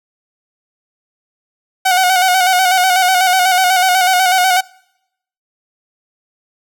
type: tone with vibrato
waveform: sawtooth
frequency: 740 Hz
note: F#5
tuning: in tune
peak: -6 dBFS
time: 1.85-4.61 s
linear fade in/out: 10 ms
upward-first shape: square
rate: 8.1 Hz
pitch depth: 42 cents each way
effects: noise-tail reverb RT60 0.8 s tail -25 dB re dry